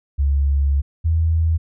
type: tone pair in turn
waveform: sine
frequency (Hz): 70 / 81.35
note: C#2 / E2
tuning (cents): +18 / -22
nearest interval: minor third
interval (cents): 260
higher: second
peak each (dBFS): -14 / -14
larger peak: neither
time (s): 0.18-0.82 / 1.04-1.58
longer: first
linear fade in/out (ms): 20
effects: none